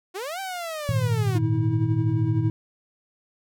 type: linear two-way sweep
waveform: sawtooth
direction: up then down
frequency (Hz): 345.1 to 784 to 345.1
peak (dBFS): -26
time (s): 0.14-1.39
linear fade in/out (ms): 20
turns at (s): 0.4
type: chord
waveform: sine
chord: Ab suspended second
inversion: none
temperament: equal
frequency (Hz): 103.83 / 116.54 / 155.56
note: Ab2 / Bb2 / Eb3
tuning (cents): 0 / 0 / 0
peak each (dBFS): -27 / -22 / -28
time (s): 0.89-2.5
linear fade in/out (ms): 0
type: tone with tremolo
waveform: triangle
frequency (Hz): 321.8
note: E4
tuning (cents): -42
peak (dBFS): -23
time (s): 1.35-2.5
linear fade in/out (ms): 2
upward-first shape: triangle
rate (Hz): 11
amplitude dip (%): 50
effects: none